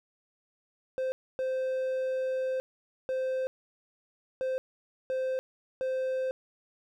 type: tone bursts at uneven times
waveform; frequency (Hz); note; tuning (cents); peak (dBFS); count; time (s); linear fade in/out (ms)
triangle; 520; C5; -11; -26; 6; 0.98-1.12 / 1.39-2.6 / 3.09-3.47 / 4.41-4.58 / 5.1-5.39 / 5.81-6.31; 0
effects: none